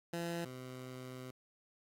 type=tone pair in turn; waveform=15% pulse; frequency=170 / 128.02 Hz; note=F3 / C3; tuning=-46 / -37 cents; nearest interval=perfect fourth; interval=491 cents; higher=first; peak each=-31 / -39 dBFS; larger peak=first; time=0.13-0.45 / 0.45-1.31 s; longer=second; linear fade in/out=5 ms; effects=AAC 64 kbps